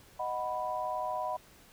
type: chord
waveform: sine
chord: B major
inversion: first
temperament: equal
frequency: 622.3 / 740 / 987.8 Hz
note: D#5 / F#5 / B5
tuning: 0 / 0 / 0 cents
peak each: -37 / -36 / -35 dBFS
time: 0.19-1.37 s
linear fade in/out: 10 ms
effects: pink hiss -58 dBFS RMS until 1.72 s